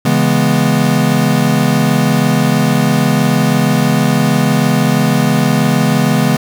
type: chord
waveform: square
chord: C# minor seventh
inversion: none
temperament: equal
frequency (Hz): 138.59 / 164.81 / 207.7 / 246.9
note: C#3 / E3 / G#3 / B3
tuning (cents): 0 / 0 / 0 / 0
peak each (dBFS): -16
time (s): 0.05-6.37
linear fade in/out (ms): 5
effects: 7-bit